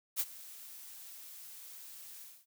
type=noise with ADSR envelope; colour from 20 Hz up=blue; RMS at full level=-31 dBFS; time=0.16-2.46 s; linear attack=39 ms; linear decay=44 ms; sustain=-19 dB; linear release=240 ms; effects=none